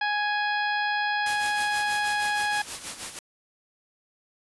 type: harmonic tone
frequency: 832 Hz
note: G#5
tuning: 3 cents sharp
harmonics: 1 / 2 / 3 / 4 / 5 / 6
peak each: -27 / -27 / -35 / -37 / -40 / -41 dBFS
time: 0.01-2.62 s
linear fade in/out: 5 ms
type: noise with tremolo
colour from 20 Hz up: white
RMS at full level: -33 dBFS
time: 1.26-3.19 s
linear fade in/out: 2 ms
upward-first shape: sine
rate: 6.3 Hz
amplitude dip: 65%
effects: resampled to 24000 Hz